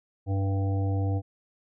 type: harmonic tone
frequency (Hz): 97.7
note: G2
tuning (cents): -5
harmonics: 1 / 3 / 5 / 7 / 8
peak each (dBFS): -24 / -34 / -38 / -41 / -42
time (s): 0.26-1.22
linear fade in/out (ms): 50
effects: none